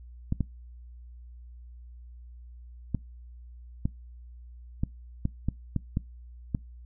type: clicks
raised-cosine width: 5 ms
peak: -14 dBFS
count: 10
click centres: 0.324 / 0.407 / 2.947 / 3.855 / 4.835 / 5.254 / 5.486 / 5.763 / 5.971 / 6.548 s
effects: noise-tail reverb RT60 0.2 s tail -23 dB re dry + added 60 Hz sine -44 dBFS peak until 6.85 s